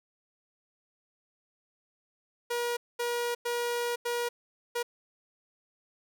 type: tone bursts at uneven times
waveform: sawtooth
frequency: 478.7 Hz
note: A#4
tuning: 46 cents sharp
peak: -25 dBFS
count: 5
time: 2.5-2.77 / 2.99-3.35 / 3.45-3.96 / 4.05-4.29 / 4.75-4.83 s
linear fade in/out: 10 ms
effects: none